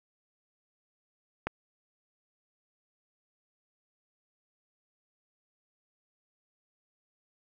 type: click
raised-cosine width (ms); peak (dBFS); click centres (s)
0.5; -15; 1.47
effects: none